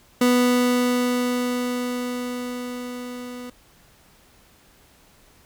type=tone with level ramp; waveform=30% pulse; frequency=246.9 Hz; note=B3; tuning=in tune; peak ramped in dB=-12 to -31 dBFS; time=0.21-3.5 s; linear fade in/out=5 ms; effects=pink hiss -55 dBFS RMS until 5.45 s